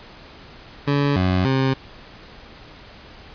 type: tone with pitch steps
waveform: 20% pulse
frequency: 142.6 / 92.2 / 133.1 Hz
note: C#3 / F#2 / C3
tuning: +49 / -6 / +30 cents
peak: -12 dBFS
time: 0.87-1.74 s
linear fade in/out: 10 ms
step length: 290 ms
effects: pink hiss -43 dBFS RMS until 3.34 s + resampled to 11025 Hz